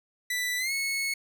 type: tone with pitch glide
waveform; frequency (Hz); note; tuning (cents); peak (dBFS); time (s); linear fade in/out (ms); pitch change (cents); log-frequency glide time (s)
sawtooth; 1979 to 2196; B6 to C#7; +3 to -17; -24; 0.3-1.14; 5; +180; 0.58-0.72
effects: none